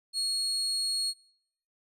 35% pulse tone, 4307 Hz, C8, 49 cents sharp, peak -26 dBFS, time 0.13-1.14 s, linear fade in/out 50 ms, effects noise-tail reverb RT60 0.8 s tail -26 dB re dry + resampled to 32000 Hz

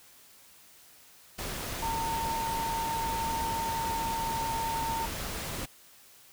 sine tone in noise, 909 Hz, A#5, 44 cents flat, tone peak -30 dBFS, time 1.82-5.06 s, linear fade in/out 10 ms, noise pink, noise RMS -36 dBFS, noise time 1.38-5.66 s, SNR +3 dB, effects white hiss -56 dBFS RMS until 6.32 s

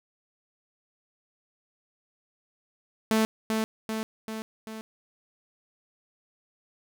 sawtooth tone with echo, 220 Hz, A3, in tune, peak -17 dBFS, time 3.11-3.25 s, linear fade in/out 0 ms, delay 390 ms, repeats 4, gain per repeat -4 dB, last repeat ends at 4.81 s, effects none

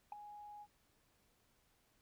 sine tone with ADSR envelope, 830.6 Hz, G#5, in tune, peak -37 dBFS, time 0.12-0.67 s, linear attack 3 ms, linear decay 9 ms, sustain -13 dB, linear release 51 ms, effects tanh soft clip ceiling -39 dBFS + pink hiss -75 dBFS RMS until 2.01 s

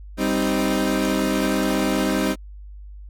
30% pulse chord, C minor, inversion second, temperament equal, 196 / 261.6 / 311.1 Hz, G3 / C4 / Eb4, 0 / 0 / 0 cents, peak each -21 dBFS, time 0.17-2.36 s, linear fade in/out 50 ms, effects added 50 Hz sine -36 dBFS peak until 3.09 s + AAC 64 kbps

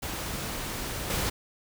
pink noise with level steps, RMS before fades -34 / -29 dBFS, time 0.02-1.3 s, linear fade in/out 10 ms, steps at 1.1 s, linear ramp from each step 2 ms, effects none

